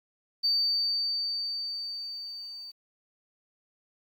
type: tone with level ramp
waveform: sine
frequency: 4598 Hz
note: D8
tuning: 37 cents flat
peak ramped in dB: -21 to -40 dBFS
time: 0.43-2.72 s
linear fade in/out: 20 ms
effects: tanh soft clip ceiling -18 dBFS + 10-bit